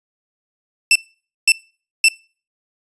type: tone bursts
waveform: sawtooth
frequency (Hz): 2667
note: E7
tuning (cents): +20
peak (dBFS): -5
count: 3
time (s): 0.91-2.085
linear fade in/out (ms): 2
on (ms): 45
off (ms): 520
effects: noise-tail reverb RT60 0.4 s tail -25 dB re dry + resampled to 24000 Hz